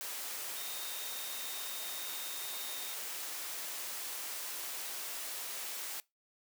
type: tone in noise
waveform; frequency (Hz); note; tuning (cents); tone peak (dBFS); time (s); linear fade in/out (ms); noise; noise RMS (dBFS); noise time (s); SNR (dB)
sine; 3692; A#7; -17; -46; 0.57-2.94; 0; white; -41; 0.01-6; -8
effects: noise-tail reverb RT60 0.2 s tail -22 dB re dry + high-pass 400 Hz 12 dB/octave